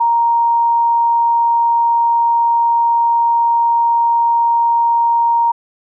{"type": "tone", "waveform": "sine", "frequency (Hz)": 934, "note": "A#5", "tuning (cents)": 3, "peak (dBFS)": -10, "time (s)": [0, 5.52], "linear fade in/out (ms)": 10, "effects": []}